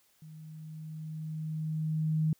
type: tone with level ramp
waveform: sine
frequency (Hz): 156.6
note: D#3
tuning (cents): +11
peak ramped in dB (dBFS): -46 to -24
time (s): 0.22-2.33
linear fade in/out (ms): 2
effects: white hiss -68 dBFS RMS until 2.39 s